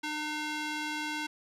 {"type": "tone with band-pass filter", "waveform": "square", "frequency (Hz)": 303.1, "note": "D#4", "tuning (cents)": -45, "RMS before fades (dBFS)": -35, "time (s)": [0.03, 1.27], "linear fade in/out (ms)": 10, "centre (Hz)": 2600, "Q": 0.68, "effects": []}